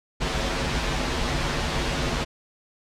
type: noise with comb filter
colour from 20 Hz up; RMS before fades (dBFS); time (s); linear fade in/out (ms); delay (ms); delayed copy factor
pink; -25; 0.2-2.25; 20; 10; -0.75
effects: low-pass 5000 Hz 12 dB/octave